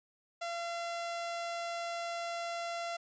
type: tone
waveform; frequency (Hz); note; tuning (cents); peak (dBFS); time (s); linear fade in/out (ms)
sawtooth; 683; F5; -39; -32; 0.41-2.97; 10
effects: resampled to 16000 Hz